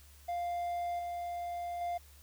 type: tone with level steps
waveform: triangle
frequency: 698.5 Hz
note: F5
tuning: in tune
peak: -31 / -34 / -31 dBFS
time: 0.28-1.98 s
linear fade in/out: 10 ms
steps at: 0.99 / 1.81 s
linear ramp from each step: 2 ms
effects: added 71 Hz sine -56 dBFS peak until 2.22 s + white hiss -61 dBFS RMS until 2.22 s